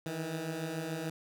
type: beating tone pair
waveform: 15% pulse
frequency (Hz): 155.56 / 162.46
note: D#3 / E3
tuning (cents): 0 / -25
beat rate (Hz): 6.9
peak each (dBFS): -35 / -30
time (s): 0.06-1.1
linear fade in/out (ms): 2
effects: none